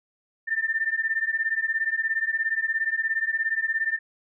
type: beating tone pair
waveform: sine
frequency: 1785 / 1802 Hz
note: A6 / A6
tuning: +24 / +41 cents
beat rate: 17 Hz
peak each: -26 dBFS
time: 0.47-3.99 s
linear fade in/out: 20 ms
effects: none